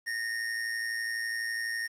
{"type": "tone with amplitude modulation", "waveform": "square", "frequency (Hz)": 1844, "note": "A#6", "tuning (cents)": -19, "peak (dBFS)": -29, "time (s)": [0.06, 1.88], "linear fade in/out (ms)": 20, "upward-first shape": "sine", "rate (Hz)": 112, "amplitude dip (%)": 55, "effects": ["low-pass 11000 Hz 12 dB/octave", "10-bit"]}